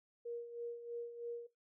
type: tone with tremolo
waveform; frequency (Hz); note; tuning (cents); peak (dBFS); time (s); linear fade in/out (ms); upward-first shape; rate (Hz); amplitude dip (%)
sine; 472.2; A#4; +22; -39; 0.25-1.47; 10; sine; 3.1; 65
effects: noise-tail reverb RT60 0.2 s tail -18 dB re dry